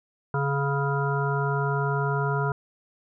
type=harmonic tone; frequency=140 Hz; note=C#3; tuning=18 cents sharp; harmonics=1 / 3 / 5 / 7 / 9 / 10; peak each=-25 / -30 / -34 / -31 / -36 / -32 dBFS; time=0.34-2.52 s; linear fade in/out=2 ms; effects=none